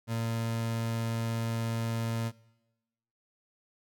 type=tone; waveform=30% pulse; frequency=114.6 Hz; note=A#2; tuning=29 cents flat; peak=-27 dBFS; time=0.07-2.32 s; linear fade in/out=50 ms; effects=noise-tail reverb RT60 1.0 s tail -22 dB re dry